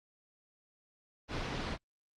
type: low-pass noise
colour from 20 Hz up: pink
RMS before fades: -37 dBFS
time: 1.28-1.78 s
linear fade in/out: 50 ms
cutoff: 4900 Hz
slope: 24 dB/octave
effects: Opus 32 kbps